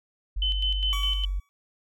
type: tone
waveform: sine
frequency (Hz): 47.08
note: F#1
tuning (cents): +31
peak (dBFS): -25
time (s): 0.36-1.4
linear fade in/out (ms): 10
type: tone with tremolo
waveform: sine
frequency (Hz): 3042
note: F#7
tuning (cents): +47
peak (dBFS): -24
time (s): 0.42-1.25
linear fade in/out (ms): 2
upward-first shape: square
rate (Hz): 4.9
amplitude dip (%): 55
type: tone with exponential decay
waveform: 25% pulse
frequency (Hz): 1136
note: C#6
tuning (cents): +42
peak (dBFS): -26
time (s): 0.93-1.49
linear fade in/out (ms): 0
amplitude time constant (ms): 120
effects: none